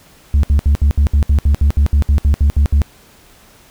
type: tone bursts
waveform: sine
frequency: 71.7 Hz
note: D2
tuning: 41 cents flat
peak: -5 dBFS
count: 16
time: 0.34-2.818 s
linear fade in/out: 0 ms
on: 93 ms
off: 66 ms
effects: tanh soft clip ceiling -7 dBFS + pink hiss -46 dBFS RMS until 3.7 s